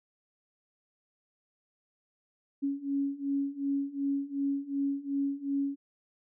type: beating tone pair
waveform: sine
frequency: 277.2 / 279.9 Hz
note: C#4 / C#4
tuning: 0 / +17 cents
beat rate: 2.7 Hz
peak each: -33 / -31 dBFS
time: 2.62-5.76 s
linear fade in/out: 20 ms
effects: none